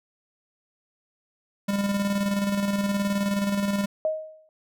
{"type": "tone with tremolo", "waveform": "square", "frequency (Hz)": 200.4, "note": "G3", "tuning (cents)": 38, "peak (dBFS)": -22, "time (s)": [1.68, 3.86], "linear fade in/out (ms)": 10, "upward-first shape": "square", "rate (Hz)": 19, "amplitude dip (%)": 40}
{"type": "tone with exponential decay", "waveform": "sine", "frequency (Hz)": 627, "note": "D#5", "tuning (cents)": 13, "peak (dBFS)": -19, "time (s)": [4.05, 4.49], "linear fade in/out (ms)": 1, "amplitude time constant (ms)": 95}
{"effects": []}